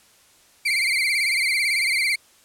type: tone with vibrato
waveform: 35% pulse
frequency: 2209 Hz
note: C#7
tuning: 7 cents flat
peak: -17 dBFS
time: 0.65-2.16 s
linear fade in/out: 10 ms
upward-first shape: sine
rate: 18 Hz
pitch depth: 120 cents each way
effects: white hiss -55 dBFS RMS until 2.44 s + low-pass 11000 Hz 12 dB/octave